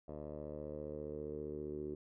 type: tone with low-pass filter sweep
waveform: 10% pulse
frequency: 75 Hz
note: D2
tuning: 37 cents sharp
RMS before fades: -44 dBFS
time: 0.08-1.95 s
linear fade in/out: 5 ms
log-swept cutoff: 660 to 370 Hz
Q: 5.2
effects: none